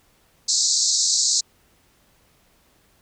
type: band-pass noise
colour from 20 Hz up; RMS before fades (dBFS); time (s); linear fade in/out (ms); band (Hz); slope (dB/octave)
white; -20; 0.48-1.41; 10; 4000 to 7700; 96
effects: pink hiss -60 dBFS RMS until 3.01 s